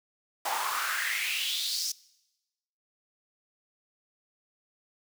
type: noise with high-pass filter sweep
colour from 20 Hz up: pink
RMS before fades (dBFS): -31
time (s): 0.45-1.92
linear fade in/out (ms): 5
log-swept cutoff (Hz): 780 to 5700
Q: 5
effects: noise-tail reverb RT60 1.0 s tail -22 dB re dry